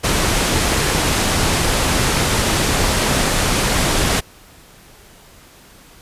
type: low-pass noise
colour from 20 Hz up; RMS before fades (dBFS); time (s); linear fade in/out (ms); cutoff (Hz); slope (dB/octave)
pink; -17; 0.03-4.21; 20; 11000; 24
effects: pink hiss -45 dBFS RMS until 6.01 s + resampled to 32000 Hz